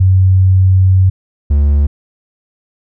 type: tone pair in turn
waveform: sine / triangle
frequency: 94 / 72.07 Hz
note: F#2 / D2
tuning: +28 / -32 cents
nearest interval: perfect fourth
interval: 460 cents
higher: first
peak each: -5 dBFS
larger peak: neither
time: 0-1.1 / 1.5-1.87 s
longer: first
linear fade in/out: 10 ms
effects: none